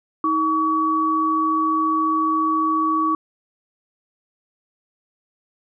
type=tone pair together; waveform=sine; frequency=317 / 1133.6 Hz; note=D#4 / C#6; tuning=+32 / +38 cents; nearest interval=octave + minor seventh; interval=2206 cents; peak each=-22 / -18 dBFS; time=0.24-3.15 s; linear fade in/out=2 ms; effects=none